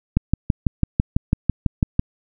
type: click train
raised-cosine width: 5 ms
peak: -3 dBFS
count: 12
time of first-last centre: 0.17-1.994 s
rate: 6.03 Hz
effects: none